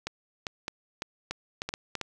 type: clicks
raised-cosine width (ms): 0.2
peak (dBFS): -15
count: 10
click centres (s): 0.07 / 0.468 / 0.681 / 1.021 / 1.31 / 1.619 / 1.69 / 1.739 / 1.953 / 2.013
effects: none